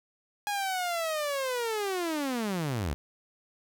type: linear sweep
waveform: sawtooth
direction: down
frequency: 830.6 to 61.9 Hz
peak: -25 dBFS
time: 0.47-2.94 s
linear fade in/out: 0 ms
effects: none